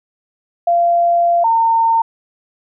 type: tone pair in turn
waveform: sine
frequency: 689 / 910.7 Hz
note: F5 / A#5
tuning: -24 / -41 cents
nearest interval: perfect fourth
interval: 483 cents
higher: second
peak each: -10 dBFS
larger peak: neither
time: 0.67-1.44 / 1.44-2.02 s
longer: first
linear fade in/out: 5 ms
effects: none